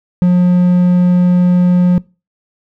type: tone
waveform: triangle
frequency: 178.7 Hz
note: F3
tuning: 40 cents sharp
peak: -4 dBFS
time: 0.22-1.98 s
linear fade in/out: 0 ms
effects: noise-tail reverb RT60 0.3 s tail -23 dB re dry